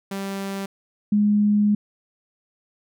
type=tone pair in turn; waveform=sawtooth / sine; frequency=196 / 207.7 Hz; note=G3 / G#3; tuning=0 / 0 cents; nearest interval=minor second; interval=100 cents; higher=second; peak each=-23 / -15 dBFS; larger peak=second; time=0.11-0.66 / 1.12-1.75 s; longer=second; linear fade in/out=5 ms; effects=none